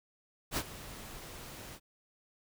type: noise with ADSR envelope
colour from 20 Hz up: pink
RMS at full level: -31 dBFS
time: 0.51-1.8 s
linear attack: 64 ms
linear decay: 52 ms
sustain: -16 dB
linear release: 60 ms
effects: none